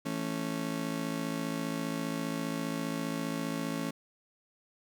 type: chord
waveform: 35% pulse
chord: A major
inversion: second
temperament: just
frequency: 165 / 220 / 275 Hz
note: E3 / A3 / C#4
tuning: +2 / 0 / -14 cents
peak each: -36 / -36 / -34 dBFS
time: 0.05-3.91 s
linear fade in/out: 10 ms
effects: none